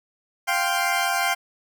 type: chord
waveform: 20% pulse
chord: F suspended second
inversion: none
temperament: equal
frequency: 698.5 / 784 / 1046.5 Hz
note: F5 / G5 / C6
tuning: 0 / 0 / 0 cents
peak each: -20 / -19 / -23 dBFS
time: 0.47-1.35 s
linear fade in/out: 20 ms
effects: none